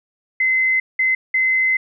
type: tone bursts at uneven times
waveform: sine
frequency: 2053 Hz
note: C7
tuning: 33 cents flat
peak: -14 dBFS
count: 3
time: 0.4-0.8 / 0.99-1.15 / 1.34-1.77 s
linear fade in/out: 5 ms
effects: none